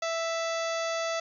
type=harmonic tone with a mistuned harmonic; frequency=660 Hz; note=E5; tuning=2 cents sharp; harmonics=1 / 2 / 3 / 4 / 5 / 6 / 7 / 8 / 9 / 10; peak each=-30 / -35 / -38 / -41 / -42 / -47 / -43 / -49 / -44 / -45 dBFS; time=0.02-1.2 s; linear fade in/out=5 ms; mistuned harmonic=5; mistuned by=+72 cents; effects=11-bit